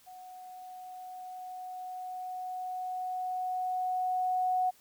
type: tone with level ramp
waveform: sine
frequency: 737 Hz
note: F#5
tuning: 7 cents flat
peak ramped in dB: -46 to -25 dBFS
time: 0.06-4.71 s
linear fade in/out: 20 ms
effects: white hiss -62 dBFS RMS until 4.8 s